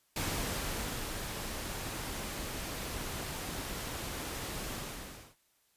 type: noise with ADSR envelope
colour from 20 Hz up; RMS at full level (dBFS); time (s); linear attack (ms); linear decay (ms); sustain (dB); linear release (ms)
pink; -34; 0.16-5.36; 3; 960; -5; 630
effects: white hiss -72 dBFS RMS until 5.76 s + resampled to 32000 Hz